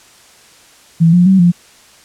sine tone with pitch steps, 165.4 / 177.1 / 190.8 / 174.3 Hz, E3 / F3 / G3 / F3, +6 / +24 / -47 / -3 cents, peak -5 dBFS, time 1-1.52 s, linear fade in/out 20 ms, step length 130 ms, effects white hiss -44 dBFS RMS until 2.04 s + low-pass 9000 Hz 12 dB/octave

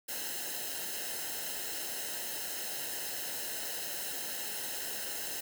white noise with comb filter, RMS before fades -38 dBFS, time 0.08-5.41 s, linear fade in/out 10 ms, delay 0.86 ms, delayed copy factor -0.75, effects none

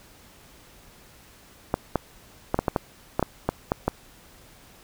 clicks, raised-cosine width 1 ms, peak -7 dBFS, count 11, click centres 1.741 / 1.957 / 2.544 / 2.59 / 2.682 / 2.762 / 3.195 / 3.227 / 3.49 / 3.719 / 3.88 s, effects pink hiss -52 dBFS RMS until 4.83 s

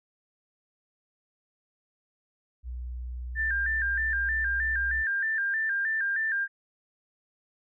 sine tone with pitch glide, 61.3 to 62.48 Hz, B1 to B1, -12 to +21 cents, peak -33 dBFS, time 2.63-5.05 s, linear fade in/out 50 ms, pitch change +33 cents, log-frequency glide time 4.49-4.79 s
sine tone with vibrato, 1685 Hz, G#6, 25 cents sharp, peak -25 dBFS, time 3.35-6.48 s, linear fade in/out 50 ms, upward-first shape square, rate 3.2 Hz, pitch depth 91 cents each way
effects none

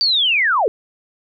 sine linear sweep, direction down, 4675 to 380.2 Hz, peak -13 dBFS, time 0.01-0.68 s, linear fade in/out 0 ms, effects none

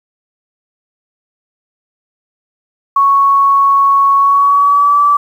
sine tone with pitch glide, 1108.7 to 1157.8 Hz, C#6 to D6, 0 to -25 cents, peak -6 dBFS, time 2.96-5.17 s, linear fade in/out 5 ms, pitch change +75 cents, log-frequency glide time 4.17-5.01 s, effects 7-bit

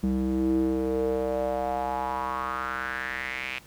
square tone with band-pass filter sweep, 64.9 Hz, C2, 13 cents flat, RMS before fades -28 dBFS, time 0.03-3.59 s, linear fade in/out 5 ms, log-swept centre 230 to 2500 Hz, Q 4.8, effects pink hiss -53 dBFS RMS until 3.66 s

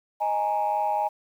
sine chord, D# suspended fourth, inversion none, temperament just, 622.3 / 829.7 / 933.4 Hz, D#5 / G#5 / A#5, 0 / -2 / +2 cents, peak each -29 / -23 / -29 dBFS, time 0.2-1.09 s, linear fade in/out 20 ms, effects tanh soft clip ceiling -16 dBFS + 9-bit

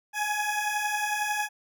20% pulse beating tone pair, 830.6 / 841.6 Hz, G#5 / G#5, 0 / +23 cents, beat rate 11 Hz, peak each -27 / -23 dBFS, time 0.13-1.49 s, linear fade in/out 50 ms, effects none

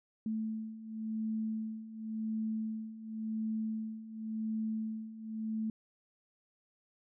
sine beating tone pair, 219 / 219.92 Hz, A3 / A3, -8 / -1 cents, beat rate 0.92 Hz, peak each -40 / -36 dBFS, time 0.26-5.7 s, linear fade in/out 2 ms, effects none

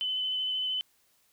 sine tone with vibrato, 3028 Hz, F#7, 39 cents sharp, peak -28 dBFS, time 0.01-0.81 s, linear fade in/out 0 ms, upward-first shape triangle, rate 13 Hz, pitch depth 19 cents each way, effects white hiss -68 dBFS RMS until 1.32 s

